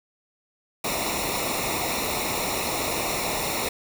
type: noise with comb filter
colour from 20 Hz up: pink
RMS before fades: -27 dBFS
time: 0.84-3.69 s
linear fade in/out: 5 ms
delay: 0.63 ms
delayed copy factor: -0.8
effects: none